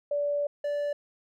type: tone pair in turn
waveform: sine / triangle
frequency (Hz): 579 / 581.4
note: D5 / D5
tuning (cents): -25 / -18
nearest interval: unison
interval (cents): 7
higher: second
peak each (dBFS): -25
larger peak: neither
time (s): 0.11-0.47 / 0.64-0.93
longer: first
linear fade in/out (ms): 5
effects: none